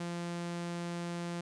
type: tone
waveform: sawtooth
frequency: 172.4 Hz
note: F3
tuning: 22 cents flat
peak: -32 dBFS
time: 0-1.41 s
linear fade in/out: 5 ms
effects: resampled to 22050 Hz